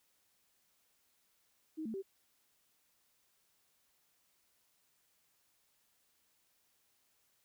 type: tone with pitch steps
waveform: sine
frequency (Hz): 314.7 / 222 / 388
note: D#4 / A3 / G4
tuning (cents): +20 / +16 / -18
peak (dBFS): -38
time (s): 1.77-2.025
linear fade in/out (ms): 20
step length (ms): 85
effects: white hiss -75 dBFS RMS until 7.44 s